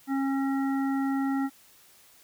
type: harmonic tone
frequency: 271.9 Hz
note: C#4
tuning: 33 cents flat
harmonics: 1 / 3 / 5 / 7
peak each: -25 / -35 / -39 / -42 dBFS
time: 0.07-1.5 s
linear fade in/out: 50 ms
effects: white hiss -57 dBFS RMS until 2.23 s